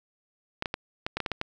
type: clicks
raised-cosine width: 0.3 ms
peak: -13 dBFS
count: 9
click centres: 0.624 / 0.658 / 0.741 / 1.065 / 1.17 / 1.203 / 1.262 / 1.317 / 1.414 s
effects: none